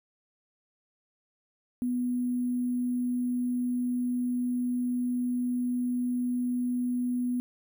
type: tone with sample-and-hold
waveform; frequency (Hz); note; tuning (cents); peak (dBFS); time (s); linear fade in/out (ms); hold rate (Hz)
sine; 246.9; B3; 0; -26; 1.82-7.4; 0; 11025
effects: none